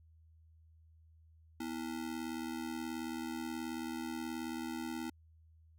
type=ring-modulated tone; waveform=square; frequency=284.8 Hz; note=C#4; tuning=47 cents sharp; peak=-36 dBFS; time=1.6-5.1 s; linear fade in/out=5 ms; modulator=39.3 Hz; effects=added 80 Hz sine -60 dBFS peak until 5.78 s